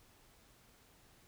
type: silence
effects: pink hiss -65 dBFS RMS until 1.27 s